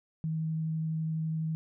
sine tone with vibrato, 159.3 Hz, D#3, 41 cents sharp, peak -29 dBFS, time 0.24-1.55 s, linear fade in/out 0 ms, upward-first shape sine, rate 12 Hz, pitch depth 8 cents each way, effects none

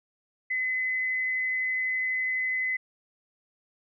sine tone with amplitude modulation, 2028 Hz, B6, 45 cents sharp, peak -24 dBFS, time 0.5-2.77 s, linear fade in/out 10 ms, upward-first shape sine, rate 201 Hz, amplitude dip 30%, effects none

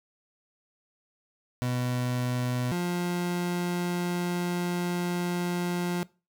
30% pulse tone pair in turn, 124.3 / 176.19 Hz, B2 / F3, +12 / +16 cents, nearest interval tritone, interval 604 cents, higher second, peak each -24 dBFS, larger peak neither, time 1.62-2.72 / 2.72-6.03 s, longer second, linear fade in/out 0 ms, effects noise-tail reverb RT60 0.3 s tail -21 dB re dry

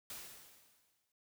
white noise with exponential decay, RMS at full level -45 dBFS, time 0.1-1.12 s, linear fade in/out 2 ms, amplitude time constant 220 ms, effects none

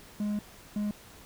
triangle tone pair in turn, 208.1 / 208.1 Hz, G#3 / G#3, +4 / +4 cents, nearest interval unison, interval 0 cents, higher neither, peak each -26 dBFS, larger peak neither, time 0.2-0.39 / 0.76-0.91 s, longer first, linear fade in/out 2 ms, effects pink hiss -52 dBFS RMS until 1.25 s

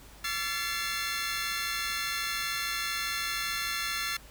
20% pulse tone cluster, 1141 / 1359 / 1738 / 2071 / 2189 Hz, C#6 / F6 / A6 / C7 / C#7, +50 / -48 / -22 / -18 / -22 cents, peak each -38 / -30 / -30 / -32 / -35 dBFS, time 0.24-4.17 s, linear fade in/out 5 ms, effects added 50 Hz sine -53 dBFS peak until 4.3 s + pink hiss -53 dBFS RMS until 4.3 s

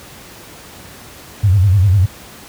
sine tone with vibrato, 96.2 Hz, G2, 32 cents flat, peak -7 dBFS, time 1.43-2.06 s, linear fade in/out 10 ms, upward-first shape sine, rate 10 Hz, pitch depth 150 cents each way, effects pink hiss -37 dBFS RMS until 2.48 s + high-pass 60 Hz 12 dB/octave

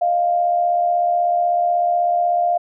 sine tone pair together, 622.3 / 698.5 Hz, D#5 / F5, 0 / 0 cents, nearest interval major second, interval 200 cents, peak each -24 / -15 dBFS, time 0.01-2.58 s, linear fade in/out 10 ms, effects none

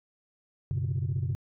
sine chord, F# suspended fourth, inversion none, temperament equal with one note detuned, 94.55 / 123.47 / 138.59 Hz, F#2 / B2 / C#3, +38 / 0 / 0 cents, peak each -30 dBFS, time 0.71-1.35 s, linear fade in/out 0 ms, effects tanh soft clip ceiling -22 dBFS

